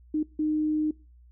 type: tone bursts at uneven times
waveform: sine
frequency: 306.7 Hz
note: D#4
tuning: 25 cents flat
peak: -23 dBFS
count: 2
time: 0.14-0.23 / 0.39-0.91 s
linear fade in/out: 5 ms
effects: noise-tail reverb RT60 0.3 s tail -22 dB re dry + added 60 Hz sine -51 dBFS peak until 1.31 s